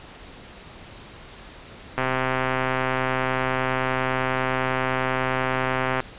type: click train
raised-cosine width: 0.5 ms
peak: -8 dBFS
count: 524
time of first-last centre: 1.98-6.003 s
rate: 130 Hz
effects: pink hiss -43 dBFS RMS until 6.18 s + resampled to 8000 Hz